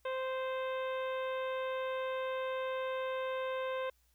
harmonic tone, 521 Hz, C5, 7 cents flat, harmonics 1 / 2 / 3 / 4 / 5 / 6 / 7, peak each -35 / -41 / -46 / -50 / -50 / -55 / -54 dBFS, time 0.05-3.9 s, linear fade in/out 5 ms, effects added 60 Hz sine -70 dBFS peak until 4.14 s + white hiss -74 dBFS RMS until 4.14 s

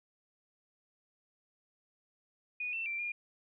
sine tone with pitch steps, 2467 / 2682 / 2352 / 2415 Hz, D#7 / E7 / D7 / D7, -15 / +29 / +2 / +48 cents, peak -34 dBFS, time 2.6-3.12 s, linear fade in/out 5 ms, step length 130 ms, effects none

